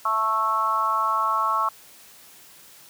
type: harmonic tone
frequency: 220 Hz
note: A3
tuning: in tune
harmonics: 3 / 4 / 5 / 6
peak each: -34 / -29 / -22 / -25 dBFS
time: 0.05-1.69 s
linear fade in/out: 5 ms
effects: white hiss -49 dBFS RMS until 2.89 s + high-pass 80 Hz 12 dB/octave